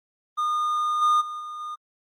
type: tone with level steps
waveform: triangle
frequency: 1220 Hz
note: D#6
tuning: 34 cents flat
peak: -20 / -15 / -29 / -31 / -29 dBFS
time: 0.37-1.76 s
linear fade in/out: 20 ms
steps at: 1.01 / 1.2 / 1.39 / 1.59 s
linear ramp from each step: 20 ms
effects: Opus 24 kbps